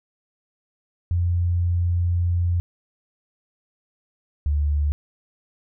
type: tone pair in turn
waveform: sine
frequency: 87.31 / 73.42 Hz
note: F2 / D2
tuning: 0 / 0 cents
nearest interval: minor third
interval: 300 cents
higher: first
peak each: -18 / -18 dBFS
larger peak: neither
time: 1.11-2.6 / 4.46-4.92 s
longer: first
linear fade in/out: 0 ms
effects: none